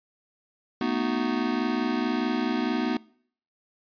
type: chord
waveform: square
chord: B dominant seventh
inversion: third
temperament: just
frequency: 222.2 / 246.9 / 308.7 / 370.4 Hz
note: A3 / B3 / D#4 / F#4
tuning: +17 / 0 / -14 / +2 cents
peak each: -33 / -28 / -31 / -33 dBFS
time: 0.81-2.97 s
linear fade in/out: 2 ms
effects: noise-tail reverb RT60 0.6 s tail -24 dB re dry + resampled to 11025 Hz